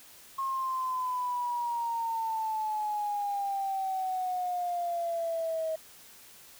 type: exponential sweep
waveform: triangle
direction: down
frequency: 1080 to 635 Hz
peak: -25 dBFS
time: 0.38-5.76 s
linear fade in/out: 10 ms
effects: tanh soft clip ceiling -27 dBFS + white hiss -53 dBFS RMS until 6.59 s